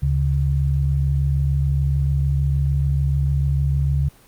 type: tone pair together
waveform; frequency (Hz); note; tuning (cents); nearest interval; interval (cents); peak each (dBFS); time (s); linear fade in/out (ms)
sine; 72.57 / 139.3; D2 / C#3; -20 / +9; major seventh; 1129; -19; 0.02-4.09; 10
effects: pink hiss -51 dBFS RMS until 4.27 s + Opus 24 kbps